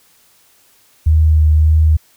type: tone with vibrato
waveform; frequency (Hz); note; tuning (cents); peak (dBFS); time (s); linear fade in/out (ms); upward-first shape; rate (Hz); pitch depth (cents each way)
sine; 77.78; D#2; 0; -7; 1.06-1.97; 10; sine; 1.7; 17
effects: white hiss -52 dBFS RMS until 2.16 s